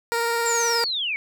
15% pulse tone with vibrato, 466.2 Hz, A#4, in tune, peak -15 dBFS, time 0.12-0.84 s, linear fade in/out 0 ms, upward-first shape sine, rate 19 Hz, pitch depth 16 cents each way
sine linear sweep, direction down, 7459 to 2164 Hz, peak -23 dBFS, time 0.46-1.16 s, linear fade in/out 0 ms
effects none

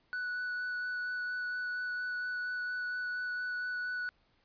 triangle tone with vibrato, 1480 Hz, F#6, in tune, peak -32 dBFS, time 0.13-4.09 s, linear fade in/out 0 ms, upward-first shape sine, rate 4.3 Hz, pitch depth 10 cents each way, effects pink hiss -71 dBFS RMS until 4.44 s + resampled to 11025 Hz

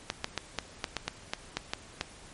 clicks, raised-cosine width 0.2 ms, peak -12 dBFS, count 11, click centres 0.101 / 0.244 / 0.377 / 0.587 / 0.842 / 0.967 / 1.08 / 1.335 / 1.57 / 1.735 / 2.011 s, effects pink hiss -51 dBFS RMS until 2.33 s + MP3 48 kbps

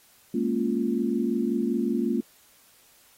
sine chord, Bb minor seventh, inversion third, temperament equal, 207.7 / 233.1 / 277.2 / 349.2 Hz, Ab3 / Bb3 / Db4 / F4, 0 / 0 / 0 / 0 cents, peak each -30 / -26 / -30 / -29 dBFS, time 0.34-2.21 s, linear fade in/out 5 ms, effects white hiss -58 dBFS RMS until 3.17 s + AAC 48 kbps

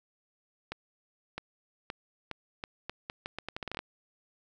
accelerating click train, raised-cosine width 0.3 ms, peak -20 dBFS, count 17, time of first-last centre 0.72-3.791 s, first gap 660 ms, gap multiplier 0.79, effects none

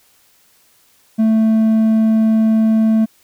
sine tone with hard clipping, 220.9 Hz, A3, 7 cents sharp, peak -11 dBFS, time 1.18-3.06 s, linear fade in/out 20 ms, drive 3 dB, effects white hiss -54 dBFS RMS until 3.23 s

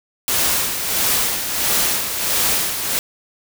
white noise with tremolo, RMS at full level -17 dBFS, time 0.28-2.99 s, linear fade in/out 0 ms, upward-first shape sine, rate 1.5 Hz, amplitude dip 55%, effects none

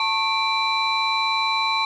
sine tone cluster, 890 / 1095 / 2344 / 3982 Hz, A5 / C#6 / D7 / B7, +20 / -22 / -4 / +14 cents, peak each -24 dBFS, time 0-1.85 s, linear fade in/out 2 ms, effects tanh soft clip ceiling -12 dBFS

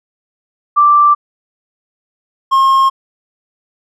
sine / triangle tone pair in turn, 1174 / 1073.1 Hz, D6 / C6, -1 / +43 cents, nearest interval major second, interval 156 cents, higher first, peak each -5 dBFS, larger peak neither, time 0.76-1.15 / 2.51-2.9 s, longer neither, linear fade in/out 20 ms, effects none

